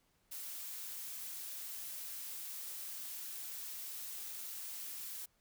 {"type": "noise", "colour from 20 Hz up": "blue", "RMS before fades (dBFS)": -45, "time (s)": [0.31, 5.26], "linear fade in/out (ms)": 10, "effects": ["pink hiss -75 dBFS RMS until 5.4 s"]}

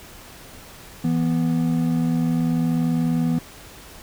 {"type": "tone pair together", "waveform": "triangle", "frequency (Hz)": [164.81, 245.2], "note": ["E3", "B3"], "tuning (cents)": [0, -12], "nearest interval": "perfect fifth", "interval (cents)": 688, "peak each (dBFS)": -19, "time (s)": [1.04, 3.39], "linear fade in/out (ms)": 5, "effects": ["pink hiss -43 dBFS RMS until 4.02 s"]}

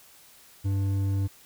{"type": "tone with hard clipping", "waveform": "triangle", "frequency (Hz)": 98, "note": "G2", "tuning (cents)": 0, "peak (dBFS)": -25, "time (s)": [0.64, 1.28], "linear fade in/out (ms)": 20, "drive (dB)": 10, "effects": ["white hiss -54 dBFS RMS until 1.45 s"]}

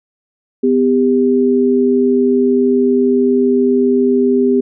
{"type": "tone pair together", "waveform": "sine", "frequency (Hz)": [251.4, 398.7], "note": ["B3", "G4"], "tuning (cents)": [31, 29], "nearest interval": "minor sixth", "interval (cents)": 798, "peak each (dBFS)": -12, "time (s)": [0.63, 4.61], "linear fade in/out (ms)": 10, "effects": []}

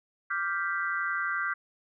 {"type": "chord", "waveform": "sine", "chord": "G dominant seventh", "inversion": "second", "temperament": "equal", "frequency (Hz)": [1174.7, 1396.9, 1568, 1975.5], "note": ["D6", "F6", "G6", "B6"], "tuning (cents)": [0, 0, 0, 0], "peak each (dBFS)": [-34, -33, -31, -37], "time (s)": [0.3, 1.54], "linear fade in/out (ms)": 10, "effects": []}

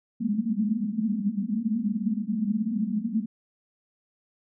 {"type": "band-pass noise", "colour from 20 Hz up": "white", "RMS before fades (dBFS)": -27, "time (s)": [0.2, 3.26], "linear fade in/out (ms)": 10, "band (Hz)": [200, 230], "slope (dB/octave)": 96, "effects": []}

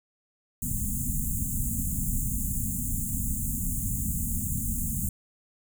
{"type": "band-stop noise", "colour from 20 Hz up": "pink", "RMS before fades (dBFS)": -29, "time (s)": [0.62, 5.09], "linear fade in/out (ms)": 2, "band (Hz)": [260, 6800], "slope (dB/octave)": 96, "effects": []}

